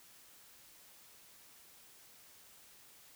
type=silence; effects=white hiss -60 dBFS RMS until 3.15 s